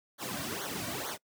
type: noise with flanger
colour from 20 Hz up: pink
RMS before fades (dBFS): -37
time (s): 0.18-1.18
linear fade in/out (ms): 50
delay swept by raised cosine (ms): 0.39 to 2.39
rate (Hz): 2.2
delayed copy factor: -0.95
effects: noise-tail reverb RT60 0.1 s tail -24 dB re dry + high-pass 100 Hz 12 dB/octave